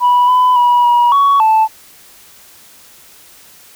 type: tone with pitch steps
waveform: sine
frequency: 981 / 1002 / 971 / 961 / 1120 / 878 Hz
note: B5 / B5 / B5 / B5 / C#6 / A5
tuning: -12 / +25 / -30 / -48 / +18 / -4 cents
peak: -5 dBFS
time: 0-1.68 s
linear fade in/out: 50 ms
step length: 280 ms
effects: tanh soft clip ceiling -5 dBFS + white hiss -42 dBFS RMS until 3.75 s